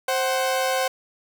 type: tone pair together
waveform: sawtooth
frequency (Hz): 525.6 / 750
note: C5 / F#5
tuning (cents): +8 / +23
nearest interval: tritone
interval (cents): 615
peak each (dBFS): -19 / -21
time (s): 0.08-0.88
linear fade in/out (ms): 5
effects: none